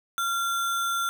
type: tone with sample-and-hold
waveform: sine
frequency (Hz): 1378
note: F6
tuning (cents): -24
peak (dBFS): -24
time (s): 0.18-1.09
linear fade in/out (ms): 0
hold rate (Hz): 4900
effects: none